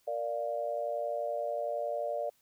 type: chord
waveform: sine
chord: Bb major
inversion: none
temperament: equal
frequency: 466.2 / 587.3 / 698.5 Hz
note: Bb4 / D5 / F5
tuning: 0 / 0 / 0 cents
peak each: -39 / -33 / -37 dBFS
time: 0.07-2.3 s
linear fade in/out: 10 ms
effects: white hiss -70 dBFS RMS until 2.41 s